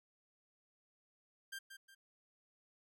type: tone with echo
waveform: sawtooth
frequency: 1586 Hz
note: G6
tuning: 20 cents sharp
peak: -40 dBFS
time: 1.52-1.59 s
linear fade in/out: 10 ms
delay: 180 ms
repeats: 2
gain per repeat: -8 dB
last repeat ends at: 1.95 s
effects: none